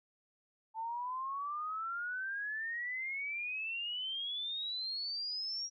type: exponential sweep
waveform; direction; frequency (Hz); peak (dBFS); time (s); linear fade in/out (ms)
sine; up; 880 to 5700; -36; 0.74-5.7; 50
effects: none